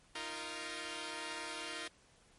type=chord; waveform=5% pulse; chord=Eb suspended second; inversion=none; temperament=equal with one note detuned; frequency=311.1 / 345.8 / 466.2 Hz; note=Eb4 / F4 / Bb4; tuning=0 / -17 / 0 cents; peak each=-34 dBFS; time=0.15-1.88 s; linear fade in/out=5 ms; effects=pink hiss -66 dBFS RMS until 2.38 s + MP3 48 kbps